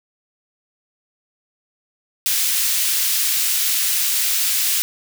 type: high-pass noise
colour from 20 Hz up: white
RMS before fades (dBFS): -19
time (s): 2.26-4.82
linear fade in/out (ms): 0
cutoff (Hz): 2300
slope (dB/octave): 12
effects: none